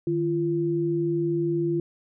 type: tone pair together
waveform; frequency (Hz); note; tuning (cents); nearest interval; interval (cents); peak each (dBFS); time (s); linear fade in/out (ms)
sine; 153.84 / 341.6; D#3 / F4; -19 / -38; octave + major second; 1381; -28 / -23; 0.07-1.8; 2
effects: none